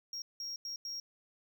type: tone bursts at uneven times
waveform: triangle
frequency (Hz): 5588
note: F8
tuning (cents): 0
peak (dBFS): -37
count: 4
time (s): 0.13-0.22 / 0.4-0.56 / 0.65-0.76 / 0.85-1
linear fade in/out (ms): 2
effects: 13-bit